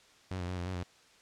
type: tone with pitch steps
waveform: sawtooth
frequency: 93.1 / 88.7 / 91.4 / 87.8 / 92.8 / 88.7 Hz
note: F#2 / F2 / F#2 / F2 / F#2 / F2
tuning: +11 / +27 / -21 / +10 / +6 / +27 cents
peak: -31 dBFS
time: 0.31-0.832 s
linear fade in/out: 0 ms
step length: 87 ms
effects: white hiss -61 dBFS RMS until 1.21 s + low-pass 6000 Hz 12 dB/octave